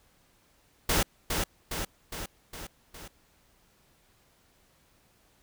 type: noise with echo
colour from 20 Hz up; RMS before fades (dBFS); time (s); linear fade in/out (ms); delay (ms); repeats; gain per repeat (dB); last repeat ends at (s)
pink; -25; 0.89-1.03; 5; 410; 5; -4; 3.08
effects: pink hiss -65 dBFS RMS until 5.42 s